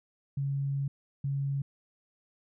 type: tone bursts at uneven times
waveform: sine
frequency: 138.9 Hz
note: C#3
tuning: 4 cents sharp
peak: -28 dBFS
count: 2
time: 0.37-0.88 / 1.24-1.62 s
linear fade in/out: 5 ms
effects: none